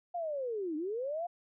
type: linear two-way sweep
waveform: sine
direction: down then up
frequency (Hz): 716 to 293.7 to 716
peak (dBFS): -33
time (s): 0.14-1.27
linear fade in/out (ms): 10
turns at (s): 0.76
effects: none